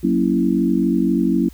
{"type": "chord", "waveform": "sine", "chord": "F# dominant seventh", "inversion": "none", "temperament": "equal", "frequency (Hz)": [185, 233.1, 277.2, 329.6], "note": ["F#3", "A#3", "C#4", "E4"], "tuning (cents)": [0, 0, 0, 0], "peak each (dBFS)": -20, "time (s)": [0.03, 1.49], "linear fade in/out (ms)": 10, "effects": ["added 60 Hz sine -39 dBFS peak until 1.53 s", "white hiss -51 dBFS RMS until 1.53 s"]}